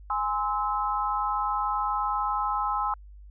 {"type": "chord", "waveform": "sine", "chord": "Ab augmented", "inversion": "none", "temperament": "just", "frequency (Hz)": [830.6, 1038.3, 1297.8], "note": ["Ab5", "C6", "E6"], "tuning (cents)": [0, -14, -27], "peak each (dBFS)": -29, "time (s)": [0.1, 2.94], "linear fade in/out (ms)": 2, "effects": ["added 50 Hz sine -44 dBFS peak until 3.3 s"]}